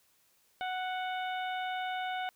harmonic tone with a mistuned harmonic, 740 Hz, F#5, in tune, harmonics 1 / 2 / 3 / 4 / 5, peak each -34 / -40 / -44 / -46 / -48 dBFS, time 0.61-2.29 s, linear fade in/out 0 ms, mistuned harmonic 5, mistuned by -28 cents, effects white hiss -69 dBFS RMS until 2.35 s

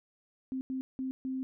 sine tone bursts at uneven times, 261.6 Hz, C4, in tune, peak -32 dBFS, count 4, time 0.52-0.61 / 0.7-0.81 / 0.99-1.11 / 1.25-1.43 s, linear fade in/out 0 ms, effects none

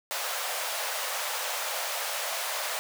pink high-pass noise, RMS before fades -32 dBFS, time 0.11-2.79 s, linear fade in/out 0 ms, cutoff 530 Hz, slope 48 dB/octave, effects none

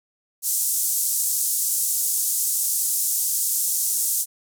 pink band-pass noise, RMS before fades -23 dBFS, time 0.42-4.26 s, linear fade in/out 50 ms, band 7000 to 15000 Hz, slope 24 dB/octave, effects none

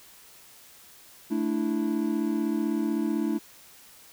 triangle chord, A suspended fourth, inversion none, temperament equal, 220 / 293.7 / 329.6 Hz, A3 / D4 / E4, 0 / 0 / 0 cents, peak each -27 dBFS, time 1.3-3.39 s, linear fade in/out 20 ms, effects white hiss -52 dBFS RMS until 4.12 s

